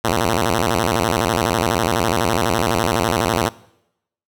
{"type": "tone with vibrato", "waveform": "5% pulse", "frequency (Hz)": 99.3, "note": "G2", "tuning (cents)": 23, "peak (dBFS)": -5, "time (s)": [0.04, 3.49], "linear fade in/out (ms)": 5, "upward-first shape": "square", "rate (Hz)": 12, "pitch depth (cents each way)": 270, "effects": ["noise-tail reverb RT60 0.8 s tail -21 dB re dry"]}